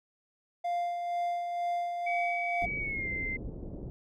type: tone with tremolo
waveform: triangle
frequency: 698 Hz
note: F5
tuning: 1 cent flat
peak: -26 dBFS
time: 0.64-2.66 s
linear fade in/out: 10 ms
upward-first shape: sine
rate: 2.1 Hz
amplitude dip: 40%
type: tone with pitch glide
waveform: sine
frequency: 2272 to 2083 Hz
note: C#7 to C7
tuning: +42 to -8 cents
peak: -32 dBFS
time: 2.06-3.37 s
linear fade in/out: 10 ms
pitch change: -150 cents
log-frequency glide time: 2.78-3.09 s
type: low-pass noise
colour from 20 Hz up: pink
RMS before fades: -40 dBFS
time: 2.62-3.9 s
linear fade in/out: 0 ms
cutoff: 490 Hz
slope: 24 dB/octave
effects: none